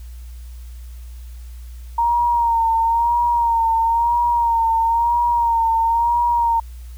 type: tone with vibrato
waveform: sine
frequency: 930 Hz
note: A#5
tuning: 4 cents flat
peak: -14 dBFS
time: 1.98-6.6 s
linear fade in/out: 5 ms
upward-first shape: sine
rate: 1 Hz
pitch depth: 44 cents each way
effects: added 60 Hz sine -32 dBFS peak until 6.97 s + white hiss -52 dBFS RMS until 6.97 s